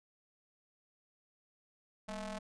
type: ring-modulated tone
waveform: sawtooth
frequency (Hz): 219.6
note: A3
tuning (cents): -3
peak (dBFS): -33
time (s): 2.08-2.39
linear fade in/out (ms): 10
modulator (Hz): 418
effects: resampled to 22050 Hz